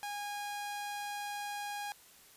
sawtooth tone, 820 Hz, G#5, 22 cents flat, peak -34 dBFS, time 0.03-1.92 s, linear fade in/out 0 ms, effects white hiss -59 dBFS RMS until 2.36 s + resampled to 32000 Hz

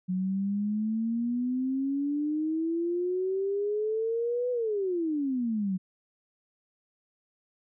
sine exponential two-way sweep, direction up then down, 181.8 to 499.4 to 181.8 Hz, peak -26 dBFS, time 0.08-5.78 s, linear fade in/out 20 ms, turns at 4.51 s, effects none

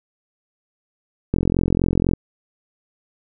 click train, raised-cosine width 3 ms, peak -5 dBFS, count 36, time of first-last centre 1.34-2.135 s, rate 44 Hz, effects none

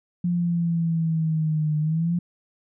sine exponential two-way sweep, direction down then up, 176.2 to 151.4 to 176.2 Hz, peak -20 dBFS, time 0.24-2.19 s, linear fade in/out 5 ms, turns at 1.79 s, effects none

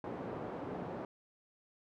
pink band-pass noise, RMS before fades -42 dBFS, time 0.04-1.05 s, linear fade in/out 2 ms, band 190 to 810 Hz, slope 12 dB/octave, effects none

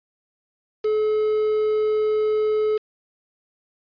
triangle tone with quantisation, 429 Hz, A4, 44 cents flat, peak -16 dBFS, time 0.84-2.78 s, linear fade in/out 10 ms, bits 6, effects resampled to 11025 Hz

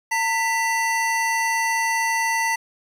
square tone pair together, 908 / 1975.8 Hz, A#5 / B6, -46 / 0 cents, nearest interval octave + minor second, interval 1346 cents, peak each -23 / -23 dBFS, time 0.11-2.56 s, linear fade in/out 10 ms, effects low-pass 12000 Hz 12 dB/octave + 8-bit

